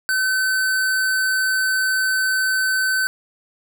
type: tone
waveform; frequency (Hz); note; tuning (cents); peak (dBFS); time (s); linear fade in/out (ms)
square; 1526; G6; -47; -18; 0.09-3.07; 0
effects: none